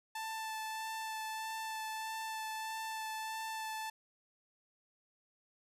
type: tone with vibrato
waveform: sawtooth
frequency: 881 Hz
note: A5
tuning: 2 cents sharp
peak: -35 dBFS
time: 0.15-3.9 s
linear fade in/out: 5 ms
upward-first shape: sine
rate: 1.6 Hz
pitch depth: 11 cents each way
effects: resampled to 32000 Hz